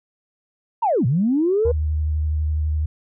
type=linear two-way sweep; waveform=sine; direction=down then up; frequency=969 to 110 to 495.4 Hz; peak=-15 dBFS; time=0.82-1.72 s; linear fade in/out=10 ms; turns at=1.06 s
type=tone with vibrato; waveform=sine; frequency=76.7 Hz; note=D#2; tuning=24 cents flat; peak=-18 dBFS; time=1.65-2.86 s; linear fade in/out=5 ms; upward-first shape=sine; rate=12 Hz; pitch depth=22 cents each way
effects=tanh soft clip ceiling -9 dBFS